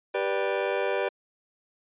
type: chord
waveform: sawtooth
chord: G major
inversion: none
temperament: just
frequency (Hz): 392 / 490 / 588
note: G4 / B4 / D5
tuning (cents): 0 / -14 / +2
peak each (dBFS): -25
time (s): 0.14-1.09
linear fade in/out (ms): 10
effects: resampled to 8000 Hz